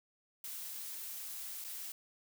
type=noise with dropouts; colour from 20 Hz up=blue; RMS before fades=-44 dBFS; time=0.44-1.92 s; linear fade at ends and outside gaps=2 ms; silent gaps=1.642-1.646 s; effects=none